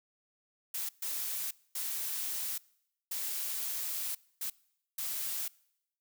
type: noise bursts at uneven times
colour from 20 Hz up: blue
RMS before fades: -36 dBFS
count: 6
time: 0.74-0.89 / 1.02-1.51 / 1.75-2.58 / 3.11-4.15 / 4.41-4.5 / 4.98-5.48 s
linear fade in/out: 5 ms
effects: noise-tail reverb RT60 0.8 s tail -24 dB re dry